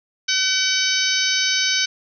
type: harmonic tone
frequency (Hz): 760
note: F#5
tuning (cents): +46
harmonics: 2 / 3 / 4 / 5 / 6 / 7 / 8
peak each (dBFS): -25 / -25 / -25 / -25 / -25 / -25 / -25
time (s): 0.28-1.86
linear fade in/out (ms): 10
effects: none